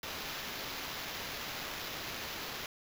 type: noise with sample-and-hold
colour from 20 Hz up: blue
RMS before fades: -41 dBFS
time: 0.03-2.66 s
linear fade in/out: 2 ms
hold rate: 8820 Hz
effects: none